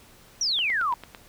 sine exponential sweep, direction down, 5990 to 926 Hz, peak -22 dBFS, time 0.41-0.94 s, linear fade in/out 2 ms
click train, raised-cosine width 0.3 ms, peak -23 dBFS, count 6, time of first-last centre 0.59-1.148 s, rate 8.96 Hz
effects pink hiss -53 dBFS RMS until 1.28 s

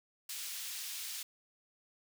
pink high-pass noise, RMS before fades -42 dBFS, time 0.29-1.23 s, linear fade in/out 5 ms, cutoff 3300 Hz, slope 12 dB/octave, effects none

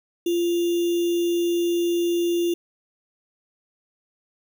sine tone with sample-and-hold, 345.1 Hz, F4, 21 cents flat, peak -19 dBFS, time 0.26-2.54 s, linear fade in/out 5 ms, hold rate 3150 Hz, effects none

